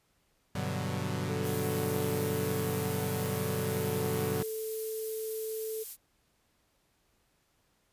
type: chord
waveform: sawtooth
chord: G major seventh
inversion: none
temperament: equal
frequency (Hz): 98 / 123.47 / 146.83 / 185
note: G2 / B2 / D3 / F#3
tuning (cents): 0 / 0 / 0 / 0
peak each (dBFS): -33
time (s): 0.55-4.43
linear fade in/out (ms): 5
type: tone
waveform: sine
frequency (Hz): 440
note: A4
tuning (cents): 0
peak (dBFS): -34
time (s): 1.28-5.84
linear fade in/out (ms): 20
type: noise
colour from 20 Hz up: violet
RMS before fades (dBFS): -39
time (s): 1.42-5.97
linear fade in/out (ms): 50
effects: pink hiss -72 dBFS RMS until 7.92 s + resampled to 32000 Hz